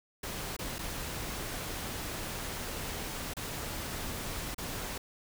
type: noise with dropouts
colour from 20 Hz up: pink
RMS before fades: -38 dBFS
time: 0.23-4.98 s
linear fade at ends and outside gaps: 5 ms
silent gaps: 0.566-0.589 / 0.785-0.789 / 3.337-3.367 / 4.546-4.581 s
effects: none